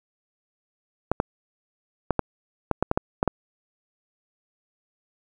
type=clicks; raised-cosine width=1 ms; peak=-6 dBFS; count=10; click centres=1.116 / 1.201 / 2.107 / 2.193 / 2.713 / 2.826 / 2.914 / 2.975 / 3.229 / 3.277 s; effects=8-bit